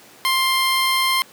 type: tone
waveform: 15% pulse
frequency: 1053 Hz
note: C6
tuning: 11 cents sharp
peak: -10 dBFS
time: 0.25-1.22 s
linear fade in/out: 0 ms
effects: pink hiss -46 dBFS RMS until 1.32 s + high-pass 200 Hz 12 dB/octave